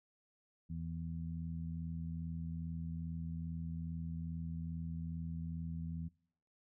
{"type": "harmonic tone", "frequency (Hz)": 82.41, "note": "E2", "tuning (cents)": 0, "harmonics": [1, 2, 3], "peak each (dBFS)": [-44, -41, -51], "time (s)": [0.69, 6.09], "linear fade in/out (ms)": 20, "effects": ["noise-tail reverb RT60 0.6 s tail -23 dB re dry"]}